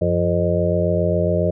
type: harmonic tone with a mistuned harmonic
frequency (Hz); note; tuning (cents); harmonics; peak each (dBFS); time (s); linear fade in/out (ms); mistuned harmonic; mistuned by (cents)
87.31; F2; 0; 1 / 2 / 4 / 5 / 6 / 7; -22 / -22 / -26 / -25 / -24 / -21; 0.01-1.51; 10; 1; +110
effects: none